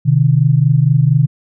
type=tone pair together; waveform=sine; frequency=128.3 / 152.58 Hz; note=C3 / D#3; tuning=-34 / -34 cents; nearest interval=minor third; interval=300 cents; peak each=-11 dBFS; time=0.05-1.27 s; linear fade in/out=20 ms; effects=none